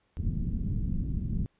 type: low-pass noise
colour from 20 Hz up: pink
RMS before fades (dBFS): -30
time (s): 0.17-1.46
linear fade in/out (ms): 0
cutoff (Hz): 220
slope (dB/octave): 24
effects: pink hiss -72 dBFS RMS until 1.59 s + resampled to 8000 Hz